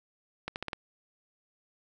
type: accelerating click train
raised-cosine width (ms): 0.3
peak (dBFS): -18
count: 5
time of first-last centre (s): 0.48-0.732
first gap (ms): 79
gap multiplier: 0.85
effects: none